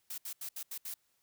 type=noise bursts at uneven times; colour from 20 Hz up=blue; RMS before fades=-41 dBFS; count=6; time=0.1-0.18 / 0.25-0.33 / 0.41-0.49 / 0.56-0.63 / 0.71-0.78 / 0.85-0.94 s; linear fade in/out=5 ms; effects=white hiss -75 dBFS RMS until 1.22 s